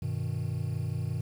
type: chord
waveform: triangle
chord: G augmented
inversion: none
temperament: equal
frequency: 98 / 123.47 / 155.56 Hz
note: G2 / B2 / D#3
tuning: 0 / 0 / 0 cents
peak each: -32 / -31 / -33 dBFS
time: 0.02-1.21 s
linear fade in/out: 5 ms
effects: 9-bit